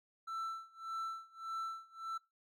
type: tone with tremolo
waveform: triangle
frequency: 1332 Hz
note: E6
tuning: 18 cents sharp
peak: -35 dBFS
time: 0.27-2.18 s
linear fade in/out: 10 ms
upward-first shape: sine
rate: 1.7 Hz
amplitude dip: 95%
effects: noise-tail reverb RT60 0.2 s tail -19 dB re dry